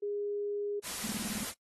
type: tone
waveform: sine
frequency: 410 Hz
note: G#4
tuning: 22 cents flat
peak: -32 dBFS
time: 0.02-0.8 s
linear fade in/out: 10 ms
type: noise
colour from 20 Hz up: white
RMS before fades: -38 dBFS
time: 0.82-1.54 s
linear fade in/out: 50 ms
type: tone bursts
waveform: sine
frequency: 213.1 Hz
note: G#3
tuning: 45 cents sharp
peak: -34 dBFS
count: 8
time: 1.04-1.433 s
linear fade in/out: 0 ms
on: 29 ms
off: 23 ms
effects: noise-tail reverb RT60 0.1 s tail -21 dB re dry + AAC 32 kbps